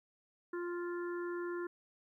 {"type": "harmonic tone", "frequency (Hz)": 349.2, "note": "F4", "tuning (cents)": 0, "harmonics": [1, 3, 4, 5], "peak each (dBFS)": [-37, -48, -48, -51], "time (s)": [0.53, 1.67], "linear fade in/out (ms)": 5, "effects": ["13-bit"]}